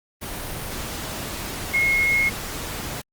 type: tone in noise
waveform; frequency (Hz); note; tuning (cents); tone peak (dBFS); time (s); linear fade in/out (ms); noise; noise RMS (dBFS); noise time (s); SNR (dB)
sine; 2162; C#7; -44; -17; 1.73-2.3; 20; pink; -31; 0.21-3.02; +11
effects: Opus 32 kbps